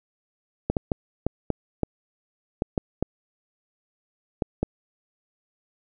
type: clicks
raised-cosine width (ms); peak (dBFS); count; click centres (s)
2; -9; 11; 0.7 / 0.768 / 0.918 / 1.266 / 1.503 / 1.833 / 2.621 / 2.778 / 3.026 / 4.422 / 4.63
effects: none